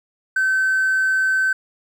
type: tone with hard clipping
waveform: triangle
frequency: 1536 Hz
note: G6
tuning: 36 cents flat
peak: -16 dBFS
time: 0.36-1.53 s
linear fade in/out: 5 ms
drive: 4 dB
effects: none